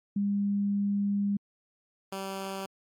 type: tone pair in turn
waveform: sine / 10% pulse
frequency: 201.7 / 193.49 Hz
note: G3 / G3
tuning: +50 / -22 cents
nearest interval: minor second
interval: 72 cents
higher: first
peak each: -25 / -26 dBFS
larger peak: first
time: 0.16-1.37 / 2.12-2.66 s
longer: first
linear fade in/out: 5 ms
effects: AAC 64 kbps

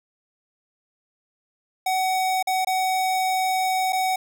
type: tone with dropouts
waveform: square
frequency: 751 Hz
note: F#5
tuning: 26 cents sharp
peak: -21 dBFS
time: 1.86-4.16 s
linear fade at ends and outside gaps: 5 ms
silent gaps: 2.427-2.471 / 2.648-2.67 / 3.924-3.929 s
effects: none

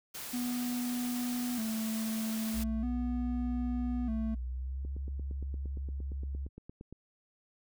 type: noise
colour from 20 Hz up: white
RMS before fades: -42 dBFS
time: 0.14-2.64 s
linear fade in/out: 10 ms
type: tone with vibrato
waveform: triangle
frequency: 233.1 Hz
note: A#3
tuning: in tune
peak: -30 dBFS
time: 0.33-4.35 s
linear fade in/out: 10 ms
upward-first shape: square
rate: 0.4 Hz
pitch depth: 90 cents each way
type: tone with pitch glide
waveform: sine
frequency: 60.9 to 68.36 Hz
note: B1 to C#2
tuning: -24 to -24 cents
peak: -34 dBFS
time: 2.53-6.49 s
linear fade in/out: 50 ms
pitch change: +200 cents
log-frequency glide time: 4.37-4.89 s
type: click train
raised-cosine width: 3 ms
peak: -33 dBFS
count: 19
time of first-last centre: 4.85-6.926 s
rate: 8.67 Hz
effects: none

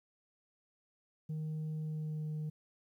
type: tone with pitch glide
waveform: sine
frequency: 155.56 to 153.51 Hz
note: D#3 to D#3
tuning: 0 to -23 cents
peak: -33 dBFS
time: 1.29-2.5 s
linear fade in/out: 10 ms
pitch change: -23 cents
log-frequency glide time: 1.77-2.3 s
effects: tanh soft clip ceiling -35 dBFS + 12-bit

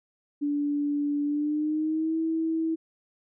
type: tone with pitch glide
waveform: sine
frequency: 290 to 323.6 Hz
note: D4 to E4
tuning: -22 to -32 cents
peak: -24 dBFS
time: 0.41-2.76 s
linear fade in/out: 20 ms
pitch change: +190 cents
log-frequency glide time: 1.24-2.17 s
effects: none

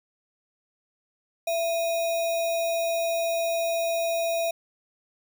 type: tone with sample-and-hold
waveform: sine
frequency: 668 Hz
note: E5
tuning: 23 cents sharp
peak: -23 dBFS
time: 1.47-4.51 s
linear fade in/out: 5 ms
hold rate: 3150 Hz
effects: none

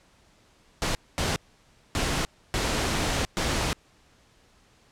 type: noise bursts at uneven times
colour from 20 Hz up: pink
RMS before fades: -26 dBFS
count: 5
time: 0.82-0.95 / 1.18-1.36 / 1.95-2.25 / 2.54-3.25 / 3.37-3.73 s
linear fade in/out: 0 ms
effects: pink hiss -60 dBFS RMS until 4.91 s + low-pass 8000 Hz 12 dB/octave

